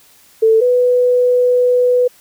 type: tone pair in turn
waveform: sine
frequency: 444.9 / 495.2 Hz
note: A4 / B4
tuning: +19 / +5 cents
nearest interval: major second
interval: 186 cents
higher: second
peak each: -7 / -9 dBFS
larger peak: first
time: 0.42-0.61 / 0.61-2.08 s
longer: second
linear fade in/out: 10 ms
effects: white hiss -48 dBFS RMS until 2.2 s